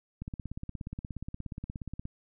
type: click train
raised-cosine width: 5 ms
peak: -25 dBFS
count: 32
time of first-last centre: 0.22-2.054 s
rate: 16.9 Hz
effects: none